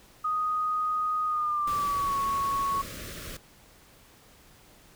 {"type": "tone with pitch glide", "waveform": "sine", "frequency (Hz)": [1244.5, 1108.7], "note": ["D#6", "C#6"], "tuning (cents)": [0, 0], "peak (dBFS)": -25, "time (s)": [0.24, 2.82], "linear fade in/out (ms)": 10, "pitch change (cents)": -200, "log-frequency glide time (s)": [1.26, 2.16]}
{"type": "band-stop noise", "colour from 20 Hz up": "pink", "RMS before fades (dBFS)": -40, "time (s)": [1.67, 3.37], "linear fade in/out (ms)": 5, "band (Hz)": [650, 1100], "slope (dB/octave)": 96}
{"effects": ["pink hiss -56 dBFS RMS until 4.95 s"]}